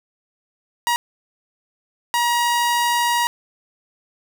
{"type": "tone bursts at uneven times", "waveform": "sawtooth", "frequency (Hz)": 953, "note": "A#5", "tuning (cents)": 38, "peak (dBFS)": -13, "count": 2, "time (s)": [[0.87, 0.96], [2.14, 3.27]], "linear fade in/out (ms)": 0, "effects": []}